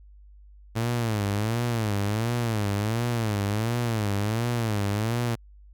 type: tone with vibrato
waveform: sawtooth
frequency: 110 Hz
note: A2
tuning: in tune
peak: -20 dBFS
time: 0.75-5.36 s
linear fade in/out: 20 ms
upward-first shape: sine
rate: 1.4 Hz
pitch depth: 160 cents each way
effects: added 50 Hz sine -47 dBFS peak until 5.73 s